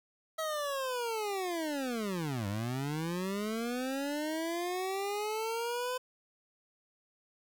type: linear two-way sweep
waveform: 25% pulse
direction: down then up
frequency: 646 to 96.9 to 509 Hz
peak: -29 dBFS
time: 0.38-5.98 s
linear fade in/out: 10 ms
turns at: 2.47 s
effects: 10-bit